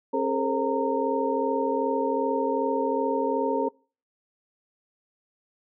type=tone cluster; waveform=sine; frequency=269.8 / 415.9 / 458.5 / 532 / 921 Hz; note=C#4 / G#4 / A#4 / C5 / A#5; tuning=-47 / +2 / -29 / +29 / -21 cents; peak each=-29 dBFS; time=0.13-3.69 s; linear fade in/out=10 ms; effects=noise-tail reverb RT60 0.4 s tail -25 dB re dry